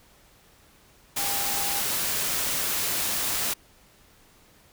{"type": "tone in noise", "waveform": "sine", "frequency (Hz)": 802, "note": "G5", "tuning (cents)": 39, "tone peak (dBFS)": -35, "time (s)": [1.18, 1.81], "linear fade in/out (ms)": 10, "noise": "white", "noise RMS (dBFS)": -27, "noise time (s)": [1.16, 3.54], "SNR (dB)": -11, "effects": ["pink hiss -57 dBFS RMS until 4.72 s"]}